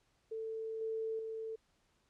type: tone with level steps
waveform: sine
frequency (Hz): 444.5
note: A4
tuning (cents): +18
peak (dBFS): -38 / -35 / -39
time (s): 0.31-1.56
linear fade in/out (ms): 10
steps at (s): 0.81 / 1.19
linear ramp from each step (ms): 2
effects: pink hiss -75 dBFS RMS until 2.09 s + low-pass 8000 Hz 12 dB/octave